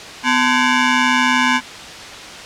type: ring-modulated tone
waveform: 15% pulse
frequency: 637 Hz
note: D#5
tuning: 41 cents sharp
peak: -3 dBFS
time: 0.23-1.61 s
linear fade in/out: 50 ms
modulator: 388 Hz
effects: white hiss -32 dBFS RMS until 2.45 s + low-pass 5000 Hz 12 dB/octave